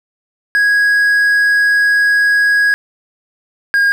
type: tone pair in turn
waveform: triangle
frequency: 1656 / 1625.7 Hz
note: G#6 / G#6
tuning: -5 / -37 cents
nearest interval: unison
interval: 32 cents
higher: first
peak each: -7 dBFS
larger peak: neither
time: 0.55-2.74 / 3.74-3.92 s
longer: first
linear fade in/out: 0 ms
effects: none